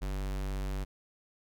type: tone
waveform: square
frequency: 48.34 Hz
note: G1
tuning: 23 cents flat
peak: -33 dBFS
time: 0.01-0.85 s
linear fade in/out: 20 ms
effects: none